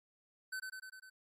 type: tone with echo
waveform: square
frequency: 1524 Hz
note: G6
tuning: 49 cents flat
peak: -39 dBFS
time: 0.52-0.6 s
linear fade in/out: 10 ms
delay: 100 ms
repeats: 5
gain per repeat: -3 dB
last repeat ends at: 1.1 s
effects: MP3 64 kbps